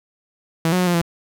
sawtooth tone with pitch steps, 163.8 / 182.1 / 181 / 175.1 / 169.3 Hz, E3 / F#3 / F#3 / F3 / E3, -11 / -27 / -38 / +5 / +46 cents, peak -12 dBFS, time 0.65-1.015 s, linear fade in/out 2 ms, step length 73 ms, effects none

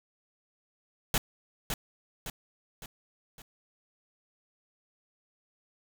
pink noise with echo, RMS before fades -26 dBFS, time 1.14-1.18 s, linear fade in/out 2 ms, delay 560 ms, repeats 4, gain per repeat -6 dB, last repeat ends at 3.42 s, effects none

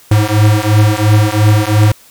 square beating tone pair, 104.7 / 107.6 Hz, G#2 / A2, +15 / -38 cents, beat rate 2.9 Hz, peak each -11 dBFS, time 0.11-1.92 s, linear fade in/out 5 ms, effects white hiss -43 dBFS RMS until 2.1 s

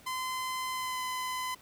sawtooth tone with pitch glide, 1028 to 1015.6 Hz, C6 to B5, -31 to +48 cents, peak -29 dBFS, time 0.06-1.55 s, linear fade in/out 10 ms, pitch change -21 cents, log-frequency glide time 0.71-1.01 s, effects pink hiss -57 dBFS RMS until 1.61 s + high-pass 60 Hz 12 dB/octave

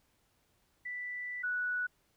sine tone pair in turn, 1975.5 / 1474.4 Hz, B6 / F#6, 0 / -7 cents, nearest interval perfect fourth, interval 507 cents, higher first, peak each -37 / -31 dBFS, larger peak second, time 0.85-1.43 / 1.43-1.87 s, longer first, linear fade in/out 10 ms, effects pink hiss -73 dBFS RMS until 2.16 s

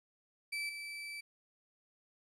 35% pulse tone with level steps, 2318 Hz, D7, 23 cents flat, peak -34 / -40 dBFS, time 0.52-1.21 s, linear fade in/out 10 ms, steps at 0.69 s, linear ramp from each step 2 ms, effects low-pass 11000 Hz 12 dB/octave + 12-bit

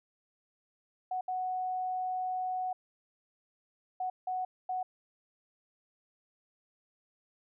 sine tone bursts at uneven times, 740 Hz, F#5, in tune, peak -31 dBFS, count 5, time 1.11-1.21 / 1.28-2.73 / 4-4.1 / 4.27-4.45 / 4.69-4.83 s, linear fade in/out 5 ms, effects none

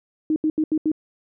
sine tone bursts, 311.1 Hz, D#4, in tune, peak -17 dBFS, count 5, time 0.3-0.917 s, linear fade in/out 2 ms, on 61 ms, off 78 ms, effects none

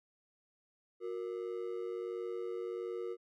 triangle ring-modulated tone, 415.3 Hz, G#4, in tune, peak -32 dBFS, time 1-3.17 s, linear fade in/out 50 ms, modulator 50.7 Hz, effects none

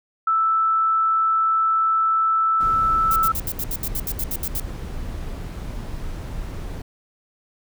sine tone, 1318.5 Hz, E6, in tune, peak -16 dBFS, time 0.27-3.32 s, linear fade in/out 5 ms
brown noise, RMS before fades -30 dBFS, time 2.6-6.82 s, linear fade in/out 5 ms
violet noise bursts, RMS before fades -26 dBFS, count 13, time 3.11-4.599 s, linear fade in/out 2 ms, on 49 ms, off 71 ms
effects none

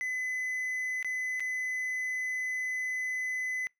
triangle tone with dropouts, 2016 Hz, B6, 35 cents sharp, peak -29 dBFS, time 0.01-3.67 s, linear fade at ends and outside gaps 0 ms, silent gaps 1.027-1.046 / 1.397-1.404 s, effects noise-tail reverb RT60 0.2 s tail -26 dB re dry

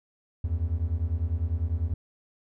triangle beating tone pair, 77.78 / 87.78 Hz, D#2 / F2, 0 / +9 cents, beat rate 10 Hz, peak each -26 dBFS, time 0.44-1.94 s, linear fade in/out 5 ms, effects none

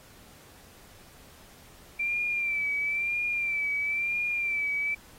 sine tone with vibrato, 2349 Hz, D7, in tune, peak -26 dBFS, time 1.99-4.95 s, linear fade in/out 10 ms, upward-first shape sine, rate 1 Hz, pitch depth 53 cents each way, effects pink hiss -54 dBFS RMS until 5.18 s + AAC 48 kbps

